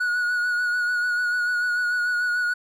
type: tone with vibrato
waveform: triangle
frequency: 1459 Hz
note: F#6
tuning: 25 cents flat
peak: -19 dBFS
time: 0-2.54 s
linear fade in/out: 10 ms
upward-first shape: sine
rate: 6.8 Hz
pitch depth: 26 cents each way
effects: none